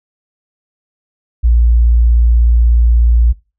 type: tone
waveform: sine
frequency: 58.27 Hz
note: A#1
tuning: in tune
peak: -6 dBFS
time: 1.43-3.33 s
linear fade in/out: 20 ms
effects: noise-tail reverb RT60 0.3 s tail -21 dB re dry